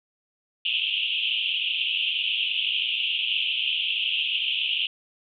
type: band-pass noise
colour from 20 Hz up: white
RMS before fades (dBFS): -26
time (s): 0.65-4.87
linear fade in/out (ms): 5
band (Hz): 2600 to 3300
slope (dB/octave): 96
effects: none